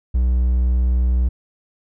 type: tone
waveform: triangle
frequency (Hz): 61.8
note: B1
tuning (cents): +2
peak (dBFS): -12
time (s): 0.14-1.29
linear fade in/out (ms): 10
effects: none